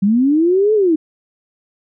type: linear two-way sweep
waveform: sine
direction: up then down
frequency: 188.7 to 440 to 300.3 Hz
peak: -10 dBFS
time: 0.02-0.96 s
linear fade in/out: 10 ms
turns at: 0.74 s
effects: none